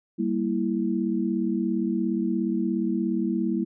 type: chord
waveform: sine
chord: E diminished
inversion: first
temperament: equal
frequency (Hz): 196 / 233.1 / 329.6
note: G3 / Bb3 / E4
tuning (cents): 0 / 0 / 0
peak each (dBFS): -27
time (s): 0.18-3.65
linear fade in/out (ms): 20
effects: none